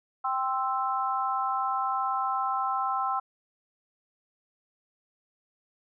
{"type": "chord", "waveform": "sine", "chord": "C major", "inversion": "second", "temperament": "equal", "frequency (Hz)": [784, 1046.5, 1318.5], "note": ["G5", "C6", "E6"], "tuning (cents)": [0, 0, 0], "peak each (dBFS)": -30, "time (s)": [0.24, 3.2], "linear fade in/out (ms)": 10, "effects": []}